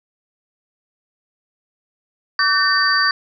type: tone cluster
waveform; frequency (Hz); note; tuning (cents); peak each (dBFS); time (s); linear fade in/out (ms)
sine; 1152 / 1530 / 1810 / 4643; D6 / G6 / A6 / D8; -34 / -42 / +48 / -21; -19; 2.39-3.11; 2
effects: none